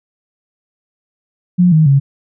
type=tone with pitch steps; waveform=sine; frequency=178.4 / 157.11 / 138.36 Hz; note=F3 / D#3 / C#3; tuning=+37 / +17 / -3 cents; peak=-6 dBFS; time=1.58-2 s; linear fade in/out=20 ms; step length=140 ms; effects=none